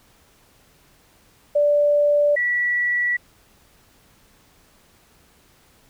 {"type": "tone pair in turn", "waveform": "sine", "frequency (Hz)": [585, 1946.8], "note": ["D5", "B6"], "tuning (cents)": [-7, -25], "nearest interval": "octave + major sixth", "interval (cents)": 2082, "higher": "second", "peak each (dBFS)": [-14, -18], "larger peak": "first", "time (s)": [[1.55, 2.36], [2.36, 3.17]], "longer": "neither", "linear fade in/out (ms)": 10, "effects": ["pink hiss -56 dBFS RMS until 5.89 s"]}